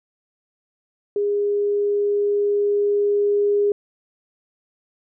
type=tone with level ramp; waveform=sine; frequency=409.1 Hz; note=G#4; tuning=26 cents flat; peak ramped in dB=-18 to -15 dBFS; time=1.16-3.72 s; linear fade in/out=2 ms; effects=none